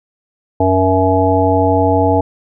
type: harmonic tone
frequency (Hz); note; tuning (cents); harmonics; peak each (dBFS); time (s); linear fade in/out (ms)
93.9; F#2; +26; 1 / 3 / 5 / 7 / 9; -16 / -16 / -16 / -16 / -16; 0.6-2.21; 5
effects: none